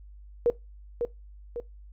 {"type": "tone with echo", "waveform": "sine", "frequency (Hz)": 475.6, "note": "A#4", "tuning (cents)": 35, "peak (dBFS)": -18, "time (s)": [0.46, 0.5], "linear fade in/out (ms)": 0, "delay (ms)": 550, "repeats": 2, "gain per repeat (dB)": -6, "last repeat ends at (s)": 1.6, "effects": ["noise-tail reverb RT60 0.2 s tail -20 dB re dry", "added 50 Hz sine -45 dBFS peak until 1.92 s"]}